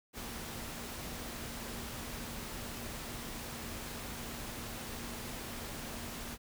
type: tone in noise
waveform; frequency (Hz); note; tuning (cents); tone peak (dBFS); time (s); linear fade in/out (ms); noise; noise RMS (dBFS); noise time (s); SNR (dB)
sine; 235.7; A#3; +19; -50; 0.13-6.38; 50; pink; -43; 0.13-6.38; -10
effects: none